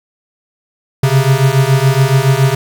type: beating tone pair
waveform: square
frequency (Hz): 130.81 / 137.91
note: C3 / C#3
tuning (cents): 0 / -9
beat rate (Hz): 7.1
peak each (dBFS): -12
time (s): 1.03-2.55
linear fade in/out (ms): 5
effects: 8-bit